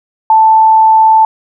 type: tone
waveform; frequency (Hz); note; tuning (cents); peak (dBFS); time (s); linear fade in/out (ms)
sine; 881; A5; +2; -3; 0.3-1.25; 2
effects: none